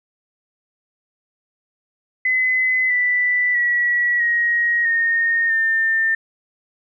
sine tone with pitch steps, 2026 / 1978.6 / 1932.3 / 1887.1 / 1842.9 / 1799.8 Hz, B6 / B6 / B6 / A#6 / A#6 / A6, +44 / +3 / -38 / +21 / -20 / +39 cents, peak -15 dBFS, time 2.25-6.15 s, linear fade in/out 5 ms, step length 650 ms, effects none

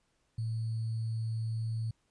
sine tone with sample-and-hold, 112.4 Hz, A2, 37 cents sharp, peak -31 dBFS, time 0.38-1.91 s, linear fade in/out 5 ms, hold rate 4410 Hz, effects pink hiss -75 dBFS RMS until 2.1 s + resampled to 22050 Hz

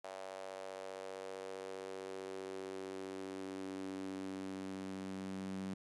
sawtooth tone with high-pass filter sweep, 95.3 Hz, G2, 48 cents flat, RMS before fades -45 dBFS, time 0.04-5.74 s, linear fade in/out 5 ms, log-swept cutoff 630 to 200 Hz, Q 3.6, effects resampled to 24000 Hz

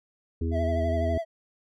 harmonic tone, 82.41 Hz, E2, in tune, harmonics 1 / 3 / 4 / 5, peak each -26 / -33 / -36 / -36 dBFS, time 0.41-1.18 s, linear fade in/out 5 ms
triangle tone with vibrato, 659.3 Hz, E5, in tune, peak -25 dBFS, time 0.51-1.25 s, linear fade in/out 50 ms, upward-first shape sine, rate 12 Hz, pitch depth 40 cents each way
effects none

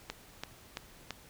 click train, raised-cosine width 0.2 ms, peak -19 dBFS, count 4, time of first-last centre 0.1-1.107 s, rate 2.98 Hz, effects pink hiss -56 dBFS RMS until 1.29 s

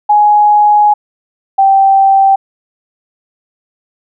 sine tone pair in turn, 835 / 780 Hz, G#5 / G5, +9 / -9 cents, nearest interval minor second, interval 118 cents, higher first, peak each -4 dBFS, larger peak neither, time 0.09-0.94 / 1.58-2.36 s, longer first, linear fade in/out 10 ms, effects none

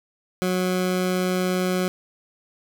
20% pulse tone, 183.2 Hz, F#3, 17 cents flat, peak -16 dBFS, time 0.42-1.88 s, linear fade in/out 0 ms, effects none

